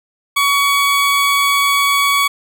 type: tone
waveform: 20% pulse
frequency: 1127 Hz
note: C#6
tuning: 28 cents sharp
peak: -7 dBFS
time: 0.36-2.28 s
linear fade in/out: 10 ms
effects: none